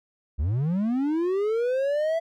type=linear sweep; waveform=triangle; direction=up; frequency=62.1 to 669 Hz; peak=-20 dBFS; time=0.38-2.2 s; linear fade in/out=20 ms; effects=none